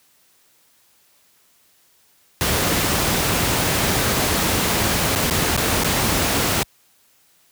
pink noise with dropouts, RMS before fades -19 dBFS, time 2.41-6.63 s, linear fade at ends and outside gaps 0 ms, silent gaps 5.152-5.159 / 5.299-5.309 / 5.565-5.576 / 5.836-5.845 s, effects white hiss -58 dBFS RMS until 7.51 s + high-pass 60 Hz 12 dB/octave

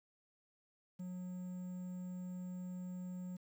triangle tone with quantisation, 181.2 Hz, F#3, 36 cents flat, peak -40 dBFS, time 0.99-3.37 s, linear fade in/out 10 ms, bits 11, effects none

